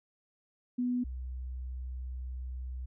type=tone pair in turn; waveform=sine; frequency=246.9 / 63.24 Hz; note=B3 / B1; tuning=0 / +42 cents; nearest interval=2 octaves; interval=2358 cents; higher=first; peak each=-28 / -36 dBFS; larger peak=first; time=0.78-1.04 / 1.04-2.86 s; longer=second; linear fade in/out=10 ms; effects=none